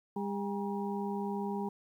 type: harmonic tone with a mistuned harmonic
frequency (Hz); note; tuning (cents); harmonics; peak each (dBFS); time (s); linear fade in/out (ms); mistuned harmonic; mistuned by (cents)
201.6; G3; +49; 1 / 2 / 4 / 5; -35 / -38 / -41 / -42; 0.16-1.69; 5; 5; -100
effects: 11-bit